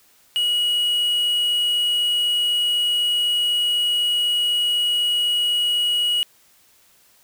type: tone with quantisation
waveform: triangle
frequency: 2908 Hz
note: F#7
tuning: 31 cents flat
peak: -16 dBFS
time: 0.36-6.23 s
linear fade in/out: 0 ms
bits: 6
effects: white hiss -56 dBFS RMS until 7.23 s